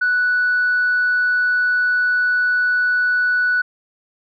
sine tone, 1480 Hz, F#6, in tune, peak -13 dBFS, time 0.01-3.62 s, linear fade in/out 10 ms, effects tanh soft clip ceiling -11 dBFS

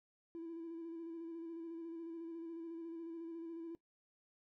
triangle tone with vibrato, 332 Hz, E4, 12 cents sharp, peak -40 dBFS, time 0.35-3.75 s, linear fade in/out 0 ms, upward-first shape square, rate 14 Hz, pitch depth 25 cents each way, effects noise-tail reverb RT60 0.1 s tail -21 dB re dry + tanh soft clip ceiling -41 dBFS

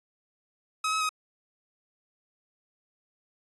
sawtooth tone with pitch steps, 1274 / 1284 / 1262 Hz, D#6 / E6 / D#6, +41 / -46 / +24 cents, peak -22 dBFS, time 0.84-1.092 s, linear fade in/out 5 ms, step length 84 ms, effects resampled to 24000 Hz

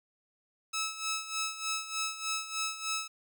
10% pulse tone with tremolo, 1300 Hz, E6, 24 cents flat, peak -22 dBFS, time 0.73-3.08 s, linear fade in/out 10 ms, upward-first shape sine, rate 3.3 Hz, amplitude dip 75%, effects none

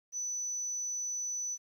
sine tone, 5980 Hz, F#8, 17 cents sharp, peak -32 dBFS, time 0.12-1.58 s, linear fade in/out 50 ms, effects tanh soft clip ceiling -30 dBFS + 11-bit

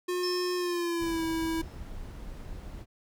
square tone with pitch glide, 359.4 to 325.8 Hz, F4 to E4, +50 to -20 cents, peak -29 dBFS, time 0.08-1.62 s, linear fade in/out 10 ms, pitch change -170 cents, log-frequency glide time 0.56-1.23 s
sine tone with exponential decay, 5274 Hz, E8, in tune, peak -31 dBFS, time 0.23-1.8 s, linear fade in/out 5 ms, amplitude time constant 340 ms
brown noise, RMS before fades -41 dBFS, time 0.98-2.86 s, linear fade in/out 50 ms
effects none

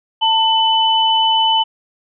sine tone pair together, 893 / 3004 Hz, A5 / F#7, +25 / +26 cents, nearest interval octave + major sixth, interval 2101 cents, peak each -14 dBFS, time 0.21-1.64 s, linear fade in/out 20 ms, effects none

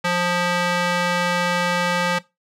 square tone with band-pass filter, 176.5 Hz, F3, 19 cents sharp, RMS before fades -21 dBFS, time 0.04-2.19 s, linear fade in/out 10 ms, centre 1900 Hz, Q 0.59, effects noise-tail reverb RT60 0.2 s tail -18 dB re dry

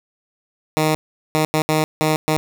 10% pulse tone bursts at uneven times, 155.56 Hz, D#3, in tune, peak -7 dBFS, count 6, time 0.77-0.95 / 1.35-1.45 / 1.54-1.62 / 1.69-1.84 / 2.01-2.16 / 2.28-2.37 s, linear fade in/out 0 ms, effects none

